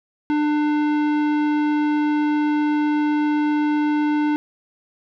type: tone with tanh clipping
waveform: sine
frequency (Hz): 298.7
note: D4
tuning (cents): +29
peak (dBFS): -19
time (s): 0.3-4.36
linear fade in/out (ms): 0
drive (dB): 16
effects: none